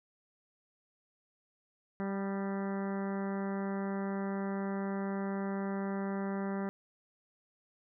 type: harmonic tone with a mistuned harmonic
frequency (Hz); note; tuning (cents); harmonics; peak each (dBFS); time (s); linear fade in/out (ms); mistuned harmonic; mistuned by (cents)
196; G3; 0; 1 / 2 / 3 / 4 / 5 / 6 / 7 / 8 / 9 / 10; -34 / -40 / -44 / -46 / -48 / -50 / -51 / -52 / -53 / -54; 2-6.69; 0; 6; +36
effects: none